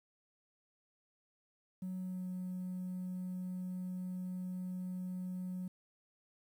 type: tone with pitch glide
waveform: triangle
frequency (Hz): 185 to 182.98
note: F#3 to F#3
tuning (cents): 0 to -19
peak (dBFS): -35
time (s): 1.82-5.68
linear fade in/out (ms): 5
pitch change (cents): -19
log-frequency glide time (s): 1.97-2.28
effects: tanh soft clip ceiling -34 dBFS + 11-bit